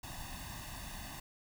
pink noise with comb filter, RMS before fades -45 dBFS, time 0.03-1.2 s, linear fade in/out 5 ms, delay 1.1 ms, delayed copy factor +0.85, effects none

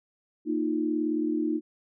sine chord, Bb suspended fourth, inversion none, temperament just, 233.1 / 310.8 / 349.6 Hz, Bb3 / Eb4 / F4, 0 / -2 / +2 cents, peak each -32 / -26 / -32 dBFS, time 0.45-1.61 s, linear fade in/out 50 ms, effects none

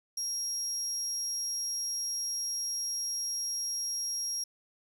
35% pulse tone, 5610 Hz, F8, 7 cents sharp, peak -29 dBFS, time 0.17-4.44 s, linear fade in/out 5 ms, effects none

